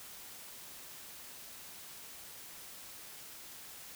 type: silence
effects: white hiss -50 dBFS RMS until 3.95 s